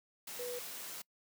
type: tone in noise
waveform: sine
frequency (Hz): 490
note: B4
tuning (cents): -14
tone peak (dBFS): -39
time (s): 0.39-0.59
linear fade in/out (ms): 5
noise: white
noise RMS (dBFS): -45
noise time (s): 0.27-1.02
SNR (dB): +3
effects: noise-tail reverb RT60 0.1 s tail -25 dB re dry + high-pass 150 Hz 12 dB/octave